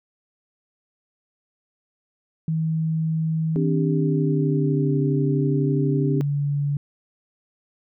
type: tone with pitch glide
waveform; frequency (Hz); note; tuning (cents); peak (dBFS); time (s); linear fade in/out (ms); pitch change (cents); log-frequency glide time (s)
sine; 160 to 143.37; D#3 to D3; +49 to -41; -20; 2.48-6.77; 2; -190; 3.67-5.01
type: chord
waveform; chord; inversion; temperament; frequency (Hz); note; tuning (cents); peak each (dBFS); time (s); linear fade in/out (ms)
sine; C suspended second; none; equal with one note detuned; 261.6 / 293.7 / 397; C4 / D4 / G4; 0 / 0 / +22; -26; 3.56-6.21; 0
effects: none